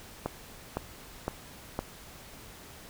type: click train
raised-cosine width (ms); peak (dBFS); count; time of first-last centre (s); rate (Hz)
1; -16; 4; 0.26-1.791; 1.96
effects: pink hiss -49 dBFS RMS until 2.89 s